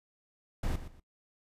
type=noise with echo; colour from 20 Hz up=brown; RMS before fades=-31 dBFS; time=0.63-0.76 s; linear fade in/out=5 ms; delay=120 ms; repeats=2; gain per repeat=-12 dB; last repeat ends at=1 s; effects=noise-tail reverb RT60 0.1 s tail -19 dB re dry + resampled to 32000 Hz